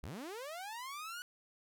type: linear sweep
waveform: sawtooth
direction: up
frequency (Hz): 46.12 to 1485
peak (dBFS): -39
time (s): 0.03-1.22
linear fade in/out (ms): 0
effects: none